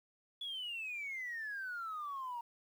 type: exponential sweep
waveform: sine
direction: down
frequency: 3426 to 930 Hz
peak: -38 dBFS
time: 0.41-2.41 s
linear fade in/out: 5 ms
effects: tanh soft clip ceiling -36 dBFS + 11-bit